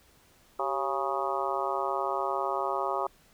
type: harmonic tone with a mistuned harmonic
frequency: 137.8 Hz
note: C#3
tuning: 10 cents flat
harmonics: 3 / 4 / 5 / 6 / 7 / 8 / 9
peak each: -35 / -35 / -35 / -35 / -35 / -35 / -35 dBFS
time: 0.59-3.07 s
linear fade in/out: 5 ms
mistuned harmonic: 3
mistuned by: -100 cents
effects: pink hiss -61 dBFS RMS until 3.33 s